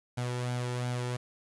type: tone with flanger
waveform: sawtooth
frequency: 123.4 Hz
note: B2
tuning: 1 cent flat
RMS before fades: -33 dBFS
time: 0.17-1.17 s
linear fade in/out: 10 ms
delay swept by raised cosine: 1.3 to 2.24 ms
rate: 2.8 Hz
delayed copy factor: +0.5
effects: resampled to 24000 Hz + 9-bit